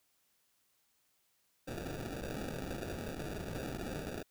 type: noise with sample-and-hold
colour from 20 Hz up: white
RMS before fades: -41 dBFS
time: 1.67-4.23 s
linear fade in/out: 10 ms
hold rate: 1050 Hz
effects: white hiss -75 dBFS RMS until 4.3 s